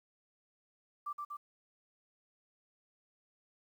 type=tone with echo; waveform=sine; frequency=1174.7 Hz; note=D6; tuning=in tune; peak=-36 dBFS; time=1.06-1.13 s; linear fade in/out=10 ms; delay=120 ms; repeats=2; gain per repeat=-2 dB; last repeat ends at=1.37 s; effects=11-bit